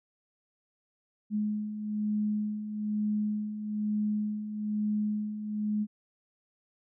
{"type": "beating tone pair", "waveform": "sine", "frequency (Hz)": [210, 211.1], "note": ["G#3", "G#3"], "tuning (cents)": [19, 29], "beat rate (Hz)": 1.1, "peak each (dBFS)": [-36, -29], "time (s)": [1.3, 5.87], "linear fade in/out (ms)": 50, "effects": []}